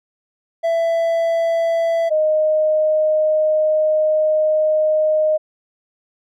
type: tone pair in turn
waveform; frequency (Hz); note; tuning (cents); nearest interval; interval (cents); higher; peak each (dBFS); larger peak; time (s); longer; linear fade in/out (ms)
triangle / sine; 665 / 618.9; E5 / D#5; +15 / -9; minor second; 124; first; -13 / -13; neither; 0.63-2.1 / 2.1-5.38; second; 20
effects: none